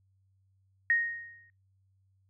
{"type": "tone with exponential decay", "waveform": "sine", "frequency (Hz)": 1864.7, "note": "A#6", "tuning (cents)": 0, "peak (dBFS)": -21, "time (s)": [0.9, 1.5], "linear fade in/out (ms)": 1, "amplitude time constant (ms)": 130, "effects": ["noise-tail reverb RT60 0.2 s tail -21 dB re dry", "added 96 Hz sine -66 dBFS peak until 2.29 s"]}